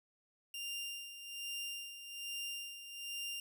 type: tone with tremolo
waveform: sawtooth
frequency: 2794 Hz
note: F7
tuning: in tune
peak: -36 dBFS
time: 0.54-3.4 s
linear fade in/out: 2 ms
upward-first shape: sine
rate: 1.2 Hz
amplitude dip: 65%
effects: none